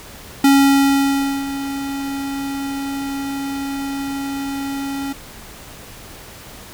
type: tone with ADSR envelope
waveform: square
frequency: 276.2 Hz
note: C#4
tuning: 6 cents flat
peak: -9 dBFS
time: 0.44-5.13 s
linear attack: 4 ms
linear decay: 1000 ms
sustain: -14 dB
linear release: 9 ms
effects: pink hiss -38 dBFS RMS until 6.73 s